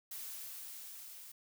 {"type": "noise with level ramp", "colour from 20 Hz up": "blue", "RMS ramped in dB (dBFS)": [-44, -52], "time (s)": [0.11, 1.32], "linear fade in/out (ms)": 5, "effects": []}